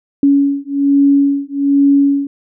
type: beating tone pair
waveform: sine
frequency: 279.8 / 281 Hz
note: C#4 / C#4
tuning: +16 / +24 cents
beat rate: 1.2 Hz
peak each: -12 dBFS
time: 0.23-2.27 s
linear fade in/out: 2 ms
effects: none